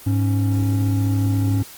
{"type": "tone pair together", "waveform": "triangle", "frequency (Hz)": [103.3, 275.8], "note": ["G#2", "C#4"], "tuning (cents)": [-9, -9], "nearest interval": "octave + perfect fourth", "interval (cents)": 1700, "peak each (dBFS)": [-15, -21], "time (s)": [0.06, 1.63], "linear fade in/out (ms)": 10, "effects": ["white hiss -41 dBFS RMS until 1.77 s", "Opus 24 kbps"]}